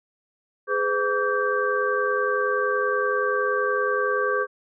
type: tone cluster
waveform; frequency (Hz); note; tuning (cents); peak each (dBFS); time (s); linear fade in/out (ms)
sine; 416.4 / 507 / 1147 / 1570; G#4 / B4 / D6 / G6; +5 / +45 / -41 / +2; -26; 0.67-4.47; 50
effects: none